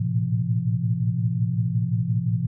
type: tone cluster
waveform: sine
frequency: 110.4 / 116 / 127.9 / 170.7 Hz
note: A2 / A#2 / C3 / F3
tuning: +6 / -8 / -39 / -39 cents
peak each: -26 dBFS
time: 0-2.47 s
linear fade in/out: 10 ms
effects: none